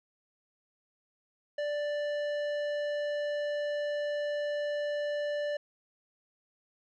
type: tone with tanh clipping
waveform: sine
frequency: 587.3 Hz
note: D5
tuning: in tune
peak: -32 dBFS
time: 1.58-5.57 s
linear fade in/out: 5 ms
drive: 13 dB
effects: none